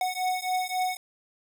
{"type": "beating tone pair", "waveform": "square", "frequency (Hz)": [736, 739.7], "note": ["F#5", "F#5"], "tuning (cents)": [-9, -1], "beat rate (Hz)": 3.7, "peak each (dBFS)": -30, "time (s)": [0.01, 0.97], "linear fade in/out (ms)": 2, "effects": []}